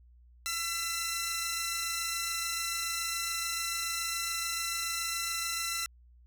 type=tone pair together; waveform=10% pulse; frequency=1349 / 2010 Hz; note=E6 / B6; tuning=+40 / +30 cents; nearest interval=perfect fifth; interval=690 cents; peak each=-26 dBFS; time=0.46-5.86 s; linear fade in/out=0 ms; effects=added 60 Hz sine -55 dBFS peak until 6.26 s